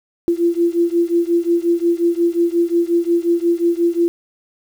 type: beating tone pair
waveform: sine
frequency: 339.4 / 345 Hz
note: F4 / F4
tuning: -49 / -21 cents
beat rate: 5.6 Hz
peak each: -16 / -17 dBFS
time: 0.28-4.08 s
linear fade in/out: 0 ms
effects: 7-bit